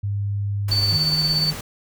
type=tone; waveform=sine; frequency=101.1 Hz; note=G#2; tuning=46 cents flat; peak=-21 dBFS; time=0.03-0.97 s; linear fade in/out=10 ms
type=noise; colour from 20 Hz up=pink; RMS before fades=-33 dBFS; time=0.68-1.61 s; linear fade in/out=5 ms
type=tone with tremolo; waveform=sine; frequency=4500 Hz; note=C#8; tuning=25 cents sharp; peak=-16 dBFS; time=0.71-1.51 s; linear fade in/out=10 ms; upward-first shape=triangle; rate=17 Hz; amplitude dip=55%
type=tone with vibrato; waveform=sine; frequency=155.56 Hz; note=D#3; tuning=in tune; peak=-24 dBFS; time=0.91-1.54 s; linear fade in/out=20 ms; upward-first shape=triangle; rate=8.1 Hz; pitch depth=23 cents each way
effects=none